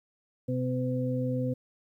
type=harmonic tone; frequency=126.9 Hz; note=B2; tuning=47 cents sharp; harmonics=1 / 2 / 4; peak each=-30 / -31 / -33 dBFS; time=0.48-1.54 s; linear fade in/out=10 ms; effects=11-bit